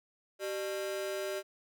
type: ring-modulated tone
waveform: 45% pulse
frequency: 493.9 Hz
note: B4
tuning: in tune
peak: -31 dBFS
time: 0.39-1.43 s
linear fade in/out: 50 ms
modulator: 109 Hz
effects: none